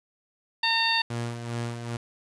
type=harmonic tone; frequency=911 Hz; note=A#5; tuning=40 cents flat; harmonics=1 / 2 / 3 / 4 / 5; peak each=-28 / -28 / -28 / -28 / -28 dBFS; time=0.63-1.02 s; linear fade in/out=5 ms
type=tone with tremolo; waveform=sawtooth; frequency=118.1 Hz; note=A#2; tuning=23 cents sharp; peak=-24 dBFS; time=1.1-1.97 s; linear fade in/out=5 ms; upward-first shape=sine; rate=2.5 Hz; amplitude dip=55%
effects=resampled to 22050 Hz + 8-bit